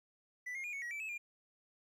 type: tone with pitch steps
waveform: triangle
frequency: 1984 / 2135 / 2429 / 2215 / 1910 / 2321 / 2591 / 2404 Hz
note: B6 / C7 / D#7 / C#7 / A#6 / D7 / E7 / D7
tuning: +7 / +34 / -42 / -2 / +42 / -21 / -30 / +40 cents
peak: -38 dBFS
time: 0.46-1.18 s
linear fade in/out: 10 ms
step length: 90 ms
effects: 13-bit